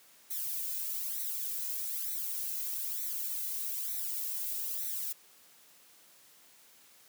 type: noise with flanger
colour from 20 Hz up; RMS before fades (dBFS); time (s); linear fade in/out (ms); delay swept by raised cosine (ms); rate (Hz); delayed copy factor
violet; -36; 0.3-5.13; 10; 0.5 to 2; 1.1; +0.9
effects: white hiss -60 dBFS RMS until 7.08 s + high-pass 150 Hz 12 dB/octave